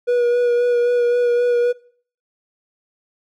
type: tone with vibrato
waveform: triangle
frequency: 483.4 Hz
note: B4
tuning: 37 cents flat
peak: -12 dBFS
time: 0.07-1.73 s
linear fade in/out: 20 ms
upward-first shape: sine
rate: 3.8 Hz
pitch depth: 18 cents each way
effects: noise-tail reverb RT60 0.5 s tail -22 dB re dry